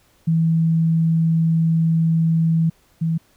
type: tone pair in turn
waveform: sine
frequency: 163.3 / 163.3 Hz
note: E3 / E3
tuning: -16 / -16 cents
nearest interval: unison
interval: 0 cents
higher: neither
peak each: -14 / -17 dBFS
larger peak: first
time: 0.27-2.7 / 3.01-3.18 s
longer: first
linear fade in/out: 10 ms
effects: pink hiss -58 dBFS RMS until 3.36 s